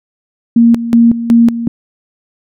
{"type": "tone with tremolo", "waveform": "sine", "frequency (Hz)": 233.1, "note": "A#3", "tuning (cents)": 0, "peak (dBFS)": -3, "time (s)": [0.56, 1.68], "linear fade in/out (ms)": 5, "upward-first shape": "square", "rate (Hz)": 2.7, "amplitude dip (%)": 75, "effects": []}